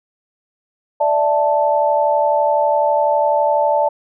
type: chord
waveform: sine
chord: D suspended second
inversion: none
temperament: equal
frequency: 587.3 / 659.3 / 880 Hz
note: D5 / E5 / A5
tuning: 0 / 0 / 0 cents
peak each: -16 / -20 / -16 dBFS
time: 1-3.89 s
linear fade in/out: 10 ms
effects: none